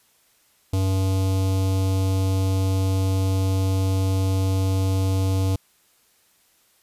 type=tone with notch filter; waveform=square; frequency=95.3 Hz; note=G2; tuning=48 cents flat; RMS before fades=-21 dBFS; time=0.73-5.56 s; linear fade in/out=5 ms; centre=1700 Hz; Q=0.69; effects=white hiss -61 dBFS RMS until 6.82 s + resampled to 32000 Hz